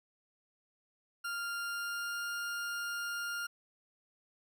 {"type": "tone with pitch glide", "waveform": "40% pulse", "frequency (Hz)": [1396.9, 1405.8], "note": ["F6", "F6"], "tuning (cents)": [0, 11], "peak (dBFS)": -35, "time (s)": [1.24, 3.47], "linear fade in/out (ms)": 10, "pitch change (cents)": 11, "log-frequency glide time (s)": [1.59, 2.28], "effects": []}